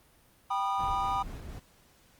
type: chord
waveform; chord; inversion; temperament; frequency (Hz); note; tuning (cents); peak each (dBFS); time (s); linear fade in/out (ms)
triangle; G augmented; none; just; 784 / 980 / 1225; G5 / B5 / D#6; 0 / -14 / -27; -30; 0.5-1.23; 10
type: noise with tremolo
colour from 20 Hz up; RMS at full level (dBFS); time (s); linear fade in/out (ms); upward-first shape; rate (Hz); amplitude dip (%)
brown; -39; 0.78-1.6; 20; sine; 4.1; 35
effects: pink hiss -62 dBFS RMS until 2.19 s + Opus 32 kbps